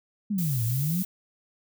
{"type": "exponential two-way sweep", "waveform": "sine", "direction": "down then up", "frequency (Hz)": [217.1, 110, 192.9], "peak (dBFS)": -24, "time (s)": [0.3, 1.03], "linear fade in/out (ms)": 10, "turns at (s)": 0.64}
{"type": "noise", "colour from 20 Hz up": "violet", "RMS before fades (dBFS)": -34, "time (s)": [0.38, 1.05], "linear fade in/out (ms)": 5}
{"effects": []}